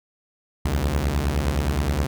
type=beating tone pair; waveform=sawtooth; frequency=65.41 / 75.01 Hz; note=C2 / D2; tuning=0 / +37 cents; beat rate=9.6 Hz; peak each=-20 / -19 dBFS; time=0.65-2.07 s; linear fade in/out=5 ms; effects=none